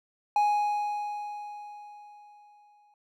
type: tone with exponential decay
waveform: triangle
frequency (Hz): 830.6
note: G#5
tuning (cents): 0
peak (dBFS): -18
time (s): 0.36-2.94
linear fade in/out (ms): 2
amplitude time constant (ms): 560
effects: none